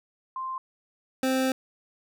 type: tone pair in turn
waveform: sine / 25% pulse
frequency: 1046.5 / 261.6 Hz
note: C6 / C4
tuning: 0 / 0 cents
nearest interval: 2 octaves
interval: 2400 cents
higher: first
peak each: -30 / -19 dBFS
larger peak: second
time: 0.36-0.58 / 1.23-1.52 s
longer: second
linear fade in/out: 2 ms
effects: none